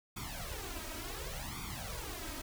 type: noise with flanger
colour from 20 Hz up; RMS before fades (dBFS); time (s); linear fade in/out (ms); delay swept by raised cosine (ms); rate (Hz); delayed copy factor
pink; -42; 0.16-2.42; 10; 0.86 to 3.16; 0.69; +0.95
effects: none